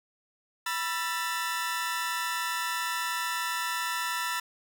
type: tone cluster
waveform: sawtooth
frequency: 980 / 1339 / 1772 Hz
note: B5 / E6 / A6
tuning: -14 / +27 / +12 cents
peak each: -30 dBFS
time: 0.66-4.4 s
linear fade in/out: 5 ms
effects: none